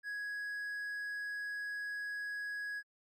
triangle tone, 1665 Hz, G#6, 4 cents sharp, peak -36 dBFS, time 0.03-2.83 s, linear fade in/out 50 ms, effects AAC 64 kbps

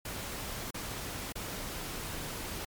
pink noise with dropouts, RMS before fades -39 dBFS, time 0.05-2.65 s, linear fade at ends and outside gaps 5 ms, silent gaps 0.708-0.742 / 1.324-1.354 s, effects MP3 96 kbps

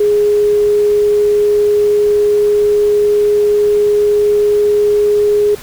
sine tone, 415.3 Hz, G#4, in tune, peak -8 dBFS, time 0-5.55 s, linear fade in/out 5 ms, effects pink hiss -33 dBFS RMS until 5.62 s

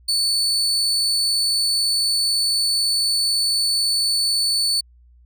35% pulse tone, 4474 Hz, C#8, 15 cents sharp, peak -16 dBFS, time 0.08-4.81 s, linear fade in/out 10 ms, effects added 60 Hz sine -48 dBFS peak until 5.25 s

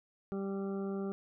harmonic tone, 196 Hz, G3, in tune, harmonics 1 / 2 / 3 / 4 / 6 / 7, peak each -36 / -38 / -49 / -51 / -53 / -55 dBFS, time 0.32-1.12 s, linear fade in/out 0 ms, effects none

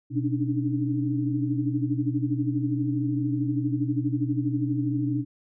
sine tone cluster, 124.5 / 280.8 / 292.9 / 305.5 Hz, B2 / C#4 / D4 / D#4, +14 / +22 / -5 / -32 cents, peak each -27 / -31 / -28 / -31 dBFS, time 0.1-5.25 s, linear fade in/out 50 ms, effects none

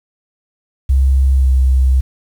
sine tone with pitch glide, 66.7 to 65.03 Hz, C2 to C2, +34 to -10 cents, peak -8 dBFS, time 0.89-2.01 s, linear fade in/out 10 ms, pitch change -44 cents, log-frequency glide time 1.35-1.5 s, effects 7-bit

